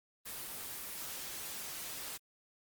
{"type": "noise", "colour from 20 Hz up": "white", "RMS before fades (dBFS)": -43, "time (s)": [0.25, 2.18], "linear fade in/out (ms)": 20, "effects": ["Opus 24 kbps"]}